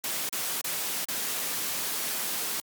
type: noise with dropouts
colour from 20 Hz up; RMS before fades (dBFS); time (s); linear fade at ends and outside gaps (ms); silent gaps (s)
white; -31; 0.04-2.6; 0; 0.289-0.328 / 0.611-0.645 / 1.046-1.086
effects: high-pass 150 Hz 12 dB/octave + Opus 48 kbps